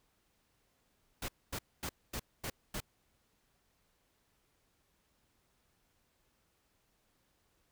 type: noise bursts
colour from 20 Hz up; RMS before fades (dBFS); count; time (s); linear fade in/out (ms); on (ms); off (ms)
pink; -39; 6; 1.22-2.804; 5; 64; 240
effects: pink hiss -75 dBFS RMS until 7.71 s

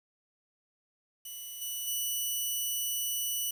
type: tone with level steps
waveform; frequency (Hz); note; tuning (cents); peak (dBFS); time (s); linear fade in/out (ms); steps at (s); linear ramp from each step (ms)
5% pulse; 2960; F#7; 0; -32 / -26 / -22; 1.25-3.51; 5; 1.61 / 1.87; 10
effects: 9-bit

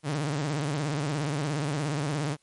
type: tone with vibrato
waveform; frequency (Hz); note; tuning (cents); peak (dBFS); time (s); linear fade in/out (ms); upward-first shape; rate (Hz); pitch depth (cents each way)
sawtooth; 146.83; D3; 0; -23; 0.03-2.37; 50; sine; 17; 130
effects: white hiss -68 dBFS RMS until 2.42 s + MP3 48 kbps

